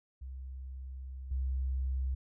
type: tone with level steps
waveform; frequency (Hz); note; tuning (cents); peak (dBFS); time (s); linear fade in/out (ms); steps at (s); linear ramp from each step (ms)
sine; 65.41; C2; 0; -40 / -30; 0.21-2.15; 10; 1.31; 5
effects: none